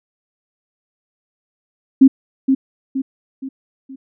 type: tone with echo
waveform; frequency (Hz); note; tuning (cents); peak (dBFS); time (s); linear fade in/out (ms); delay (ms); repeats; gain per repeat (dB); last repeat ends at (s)
sine; 267; C4; +35; -3; 2.01-2.08; 10; 470; 4; -7; 3.96
effects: none